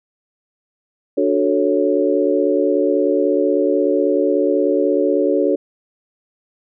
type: chord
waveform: sine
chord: D major seventh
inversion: none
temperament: equal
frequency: 293.7 / 370 / 440 / 554.4 Hz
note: D4 / F#4 / A4 / C#5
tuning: 0 / 0 / 0 / 0 cents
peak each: -19 dBFS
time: 1.17-5.56 s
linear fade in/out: 10 ms
effects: none